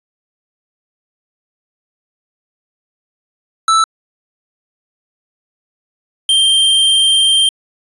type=tone pair in turn; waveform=square; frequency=1318.5 / 3162 Hz; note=E6 / G7; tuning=0 / +14 cents; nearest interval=octave + minor third; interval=1514 cents; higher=second; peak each=-9 dBFS; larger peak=neither; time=3.68-3.84 / 6.29-7.49 s; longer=second; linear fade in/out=2 ms; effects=resampled to 24000 Hz